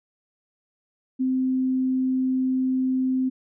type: tone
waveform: sine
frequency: 259.2 Hz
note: C4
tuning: 16 cents flat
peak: -20 dBFS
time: 1.19-3.3 s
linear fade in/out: 20 ms
effects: none